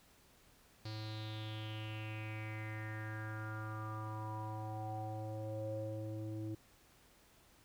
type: tone with low-pass filter sweep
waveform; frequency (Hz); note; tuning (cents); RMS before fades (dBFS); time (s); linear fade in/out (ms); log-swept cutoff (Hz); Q
square; 108.4; A2; -25; -43; 0.85-6.55; 5; 4500 to 380; 6.5
effects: pink hiss -66 dBFS RMS until 7.64 s